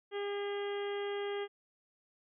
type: harmonic tone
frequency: 404.9 Hz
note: G#4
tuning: 44 cents flat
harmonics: 1 / 2 / 3 / 4 / 5 / 6 / 7 / 8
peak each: -35 / -45 / -49 / -49 / -48 / -58 / -53 / -50 dBFS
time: 0.11-1.48 s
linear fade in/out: 50 ms
effects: none